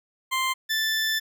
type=tone pair in turn; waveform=20% pulse; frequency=1047 / 1760.8 Hz; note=C6 / A6; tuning=+1 / +1 cents; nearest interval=major sixth; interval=900 cents; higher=second; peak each=-18 dBFS; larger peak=neither; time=0.31-0.54 / 0.69-1.2 s; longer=second; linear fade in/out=20 ms; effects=none